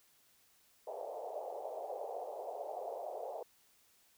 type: band-pass noise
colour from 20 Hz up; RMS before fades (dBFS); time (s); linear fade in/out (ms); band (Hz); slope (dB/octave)
white; -43; 0.87-3.43; 5; 450 to 770; 48
effects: white hiss -69 dBFS RMS until 4.17 s